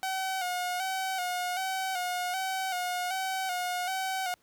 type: tone with vibrato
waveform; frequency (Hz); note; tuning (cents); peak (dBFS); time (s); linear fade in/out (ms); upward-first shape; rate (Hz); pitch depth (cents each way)
sawtooth; 740; F#5; 0; -26; 0.03-4.34; 0; square; 1.3; 48
effects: pink hiss -68 dBFS RMS until 4.42 s + high-pass 60 Hz 12 dB/octave